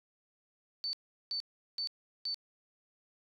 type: tone bursts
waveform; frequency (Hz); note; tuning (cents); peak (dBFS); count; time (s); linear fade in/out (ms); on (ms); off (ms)
sine; 4527; C#8; +36; -33; 4; 0.84-2.344; 0; 91; 380
effects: none